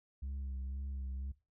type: tone with vibrato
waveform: sine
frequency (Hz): 67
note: C2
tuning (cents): +42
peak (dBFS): -35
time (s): 0.22-1.32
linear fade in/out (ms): 10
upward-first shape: sine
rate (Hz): 2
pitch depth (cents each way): 39
effects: noise-tail reverb RT60 0.3 s tail -20 dB re dry + tanh soft clip ceiling -37 dBFS